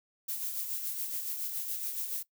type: noise with tremolo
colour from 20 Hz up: violet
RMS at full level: -34 dBFS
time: 0.28-2.23 s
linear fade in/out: 10 ms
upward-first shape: sine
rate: 7.1 Hz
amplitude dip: 45%
effects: noise-tail reverb RT60 0.1 s tail -18 dB re dry